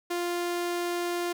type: tone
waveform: sawtooth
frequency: 349.2 Hz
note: F4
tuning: in tune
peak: -24 dBFS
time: 0.1-1.33 s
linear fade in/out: 10 ms
effects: none